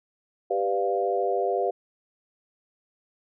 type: chord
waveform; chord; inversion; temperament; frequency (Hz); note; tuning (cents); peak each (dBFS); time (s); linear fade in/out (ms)
sine; G dominant seventh; none; equal; 392 / 493.9 / 587.3 / 698.5; G4 / B4 / D5 / F5; 0 / 0 / 0 / 0; -27 / -28 / -31 / -27; 0.5-1.71; 10
effects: none